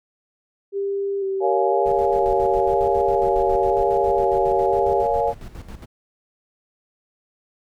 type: tone with vibrato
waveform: sine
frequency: 392 Hz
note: G4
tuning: in tune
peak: -21 dBFS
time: 0.72-5.05 s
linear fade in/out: 50 ms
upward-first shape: square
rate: 1 Hz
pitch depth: 22 cents each way
type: chord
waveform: sine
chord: Bb minor seventh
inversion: none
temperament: just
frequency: 466.2 / 559.4 / 699.2 / 839.1 Hz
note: Bb4 / Db5 / F5 / Ab5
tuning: 0 / +16 / +2 / +18 cents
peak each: -23 dBFS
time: 1.4-5.34 s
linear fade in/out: 50 ms
type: noise with tremolo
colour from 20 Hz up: brown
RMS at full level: -33 dBFS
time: 1.85-5.86 s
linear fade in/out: 20 ms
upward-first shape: square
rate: 7.3 Hz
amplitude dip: 65%
effects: none